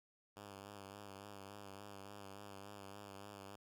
5% pulse tone with vibrato, 100.2 Hz, G2, 38 cents sharp, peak -40 dBFS, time 0.36-3.56 s, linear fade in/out 10 ms, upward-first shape sine, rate 3.5 Hz, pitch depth 44 cents each way, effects none

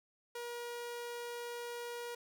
sawtooth tone, 477.6 Hz, A#4, 42 cents sharp, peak -37 dBFS, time 0.35-2.15 s, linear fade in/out 5 ms, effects none

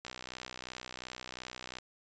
click train, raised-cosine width 0.2 ms, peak -24 dBFS, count 110, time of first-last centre 0.05-1.786 s, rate 62.8 Hz, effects resampled to 16000 Hz

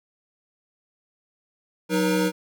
square tone cluster, 184.2 / 311 / 479.8 Hz, F#3 / D#4 / A#4, -7 / -1 / +50 cents, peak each -25 dBFS, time 1.89-2.32 s, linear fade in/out 50 ms, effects none

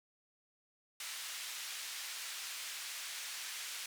pink band-pass noise, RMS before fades -44 dBFS, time 1-3.86 s, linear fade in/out 2 ms, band 2100 to 11000 Hz, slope 12 dB/octave, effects none

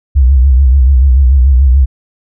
sine tone with vibrato, 65.7 Hz, C2, 8 cents sharp, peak -3 dBFS, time 0.15-1.86 s, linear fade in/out 20 ms, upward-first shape sine, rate 6.9 Hz, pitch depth 120 cents each way, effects none

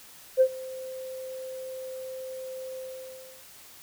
sine tone with ADSR envelope, 520 Hz, C5, 11 cents flat, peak -13 dBFS, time 0.37-3.45 s, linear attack 39 ms, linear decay 69 ms, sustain -22 dB, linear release 670 ms, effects tanh soft clip ceiling -10 dBFS + white hiss -50 dBFS RMS until 3.82 s

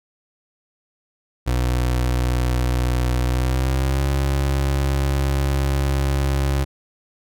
30% pulse tone with pitch glide, 61.8 to 68.57 Hz, B1 to C#2, +2 to -18 cents, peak -15 dBFS, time 1.46-6.65 s, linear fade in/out 20 ms, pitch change +180 cents, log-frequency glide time 3.26-4.08 s, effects none

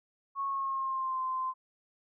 sine tone with pitch glide, 1100 to 1038.3 Hz, C#6 to C6, -14 to -14 cents, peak -30 dBFS, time 0.35-1.54 s, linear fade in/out 50 ms, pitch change -100 cents, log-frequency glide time 0.46-1.21 s, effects none

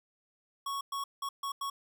square tone bursts at uneven times, 1108.7 Hz, C#6, in tune, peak -34 dBFS, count 5, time 0.66-0.81 / 0.92-1.04 / 1.22-1.29 / 1.43-1.52 / 1.61-1.7 s, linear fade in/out 5 ms, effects none

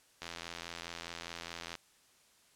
click train, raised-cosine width 0.2 ms, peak -24 dBFS, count 131, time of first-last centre 0.22-1.753 s, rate 84.8 Hz, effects white hiss -66 dBFS RMS until 2.55 s + low-pass 10000 Hz 12 dB/octave

